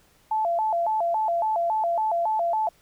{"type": "tone with vibrato", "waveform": "sine", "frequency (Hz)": 771, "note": "G5", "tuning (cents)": -29, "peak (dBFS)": -21, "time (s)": [0.31, 2.69], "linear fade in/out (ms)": 5, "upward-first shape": "square", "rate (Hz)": 3.6, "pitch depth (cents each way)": 210, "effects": ["pink hiss -60 dBFS RMS until 2.81 s"]}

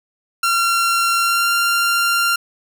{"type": "tone with pitch glide", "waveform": "sawtooth", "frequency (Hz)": [1371, 1386.9], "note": ["F6", "F6"], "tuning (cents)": [-32, -12], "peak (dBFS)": -11, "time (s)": [0.43, 2.36], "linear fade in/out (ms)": 5, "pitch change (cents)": 20, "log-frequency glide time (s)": [1.19, 1.52], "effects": []}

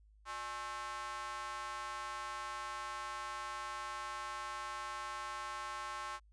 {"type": "tone with high-pass filter", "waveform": "square", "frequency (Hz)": 120, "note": "B2", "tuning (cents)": -49, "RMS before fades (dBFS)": -43, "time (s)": [0.25, 6.2], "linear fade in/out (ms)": 50, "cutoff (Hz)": 1100, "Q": 3.4, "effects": ["added 52 Hz sine -61 dBFS peak until 6.32 s", "resampled to 22050 Hz"]}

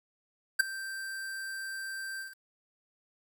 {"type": "tone with ADSR envelope", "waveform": "square", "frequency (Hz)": 1568, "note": "G6", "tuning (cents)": 0, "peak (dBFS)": -18, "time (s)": [0.59, 2.36], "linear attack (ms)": 12, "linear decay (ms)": 10, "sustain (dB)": -19, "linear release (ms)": 170, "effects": ["9-bit"]}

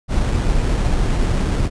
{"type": "noise with sample-and-hold", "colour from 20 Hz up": "brown", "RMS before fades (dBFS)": -17, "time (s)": [0.08, 1.7], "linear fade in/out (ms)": 50, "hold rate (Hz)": 4900, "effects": ["resampled to 22050 Hz"]}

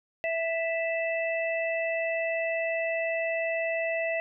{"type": "harmonic tone", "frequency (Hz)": 659.3, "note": "E5", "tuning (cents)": 0, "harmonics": [1, 3, 4], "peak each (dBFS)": [-28, -33, -34], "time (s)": [0.24, 4.2], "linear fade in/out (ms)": 0, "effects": []}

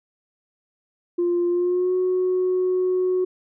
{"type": "tone with pitch glide", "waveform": "sine", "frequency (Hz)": [349.2, 367.6], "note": ["F4", "F#4"], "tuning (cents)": [0, -11], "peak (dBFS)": -17, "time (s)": [1.18, 3.25], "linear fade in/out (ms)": 10, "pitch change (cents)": 89, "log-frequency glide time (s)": [1.49, 1.94], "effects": ["tanh soft clip ceiling -15 dBFS"]}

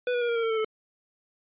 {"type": "tone with pitch steps", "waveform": "square", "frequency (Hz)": [494.1, 485.3, 476.7, 468.3, 459.9, 451.8, 443.8, 435.9], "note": ["B4", "B4", "A#4", "A#4", "A#4", "A4", "A4", "A4"], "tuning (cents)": [1, -30, 39, 8, -23, 46, 15, -16], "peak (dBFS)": -25, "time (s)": [0.07, 0.646], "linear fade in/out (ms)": 2, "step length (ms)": 72, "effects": ["resampled to 8000 Hz"]}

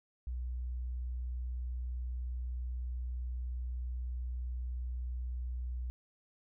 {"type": "tone", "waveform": "sine", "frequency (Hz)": 61.6, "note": "B1", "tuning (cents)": -4, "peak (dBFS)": -35, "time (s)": [0.27, 5.9], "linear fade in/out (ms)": 0, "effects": []}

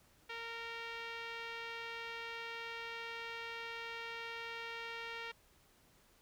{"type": "tone with low-pass filter", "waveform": "5% pulse", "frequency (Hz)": 461.6, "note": "A#4", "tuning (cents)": -17, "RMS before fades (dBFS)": -45, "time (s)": [0.29, 5.32], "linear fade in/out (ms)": 10, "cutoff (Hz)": 2600, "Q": 1.2, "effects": ["pink hiss -68 dBFS RMS until 6.21 s"]}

